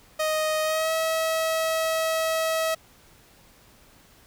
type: tone with pitch glide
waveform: sawtooth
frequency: 623 to 644.2 Hz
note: D#5 to E5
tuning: +2 to -40 cents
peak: -19 dBFS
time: 0.19-2.75 s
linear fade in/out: 10 ms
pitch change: +58 cents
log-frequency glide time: 0.63-0.92 s
effects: pink hiss -55 dBFS RMS until 4.26 s